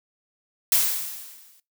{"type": "noise with exponential decay", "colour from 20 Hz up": "blue", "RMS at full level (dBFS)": -17, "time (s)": [0.72, 1.6], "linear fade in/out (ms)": 2, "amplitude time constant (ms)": 190, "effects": ["noise-tail reverb RT60 0.2 s tail -20 dB re dry"]}